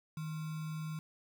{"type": "tone with sample-and-hold", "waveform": "sine", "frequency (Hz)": 157.2, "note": "D#3", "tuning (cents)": 18, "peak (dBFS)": -37, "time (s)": [0.17, 0.99], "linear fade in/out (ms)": 2, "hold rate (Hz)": 1225, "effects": []}